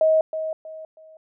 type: tone with echo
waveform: sine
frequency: 633 Hz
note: D#5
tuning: 30 cents sharp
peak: -14 dBFS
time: 0.01-0.21 s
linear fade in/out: 2 ms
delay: 320 ms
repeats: 3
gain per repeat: -10 dB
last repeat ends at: 1.17 s
effects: none